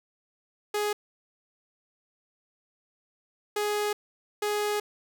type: tone bursts at uneven times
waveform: sawtooth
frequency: 416.8 Hz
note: G#4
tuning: 6 cents sharp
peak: -22 dBFS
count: 3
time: 0.74-0.93 / 3.56-3.93 / 4.42-4.8 s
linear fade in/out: 5 ms
effects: none